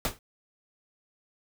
pink noise with exponential decay, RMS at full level -24 dBFS, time 0.05-0.19 s, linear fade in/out 1 ms, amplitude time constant 30 ms, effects none

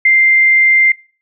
sine tone, 2093 Hz, C7, in tune, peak -6 dBFS, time 0.05-0.92 s, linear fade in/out 5 ms, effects noise-tail reverb RT60 0.4 s tail -24 dB re dry

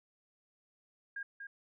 sine tone with echo, 1620 Hz, G#6, 43 cents flat, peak -38 dBFS, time 1.16-1.23 s, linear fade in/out 5 ms, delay 240 ms, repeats 1, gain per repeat -5 dB, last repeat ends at 1.47 s, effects none

